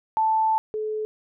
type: tone pair in turn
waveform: sine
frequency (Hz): 880 / 430.4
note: A5 / A4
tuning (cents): 0 / -38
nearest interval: octave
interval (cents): 1238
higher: first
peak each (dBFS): -18 / -25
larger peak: first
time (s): 0.17-0.58 / 0.74-1.05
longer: first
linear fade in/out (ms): 0
effects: none